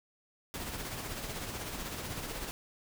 pink noise with tremolo, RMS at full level -38 dBFS, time 0.54-2.51 s, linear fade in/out 0 ms, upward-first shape sine, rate 16 Hz, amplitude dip 40%, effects none

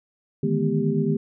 sine tone cluster, 150.7 / 159.6 / 210.2 / 244.5 / 396.1 Hz, D3 / D#3 / G#3 / B3 / G4, +45 / +44 / +21 / -17 / +18 cents, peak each -26 dBFS, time 0.43-1.17 s, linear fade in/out 5 ms, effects none

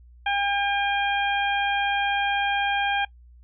harmonic tone, 804 Hz, G5, 44 cents sharp, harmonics 1 / 2 / 3 / 4, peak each -24 / -27 / -29 / -30 dBFS, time 0.26-3.05 s, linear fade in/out 5 ms, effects noise-tail reverb RT60 0.1 s tail -22 dB re dry + added 60 Hz sine -47 dBFS peak until 3.43 s

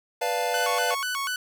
square chord, B half-diminished seventh, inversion none, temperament equal, 493.9 / 587.3 / 698.5 / 880 Hz, B4 / D5 / F5 / A5, 0 / 0 / 0 / 0 cents, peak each -30 / -33 / -29 / -31 dBFS, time 0.21-0.95 s, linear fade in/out 10 ms
sawtooth tone with vibrato, 1285 Hz, E6, 45 cents flat, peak -23 dBFS, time 0.54-1.36 s, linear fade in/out 2 ms, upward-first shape square, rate 4.1 Hz, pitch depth 260 cents each way
effects none

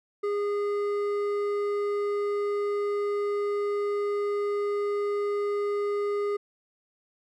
sine tone with hard clipping, 409.6 Hz, G#4, 24 cents flat, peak -27 dBFS, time 0.23-6.37 s, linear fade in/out 10 ms, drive 8 dB, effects none

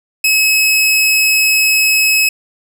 sawtooth tone, 2570 Hz, E7, 45 cents flat, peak -6 dBFS, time 0.24-2.29 s, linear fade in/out 5 ms, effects none

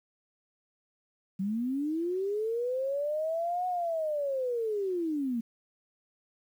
sine linear two-way sweep, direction up then down, 185 to 735 to 222.6 Hz, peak -28 dBFS, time 1.39-5.41 s, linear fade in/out 10 ms, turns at 3.67 s, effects 10-bit

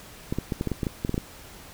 clicks, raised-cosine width 3 ms, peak -13 dBFS, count 12, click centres 0.325 / 0.386 / 0.522 / 0.611 / 0.673 / 0.717 / 0.832 / 0.868 / 1.049 / 1.094 / 1.143 / 1.179 s, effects pink hiss -46 dBFS RMS until 1.73 s

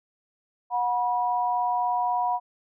sine tone pair together, 728 / 971.8 Hz, F#5 / B5, -28 / -28 cents, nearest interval perfect fourth, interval 500 cents, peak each -25 dBFS, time 0.7-2.4 s, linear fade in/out 50 ms, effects none

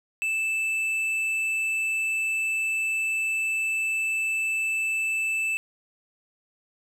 sine tone with tanh clipping, 2637 Hz, E7, in tune, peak -25 dBFS, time 0.22-5.57 s, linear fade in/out 0 ms, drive 7 dB, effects none

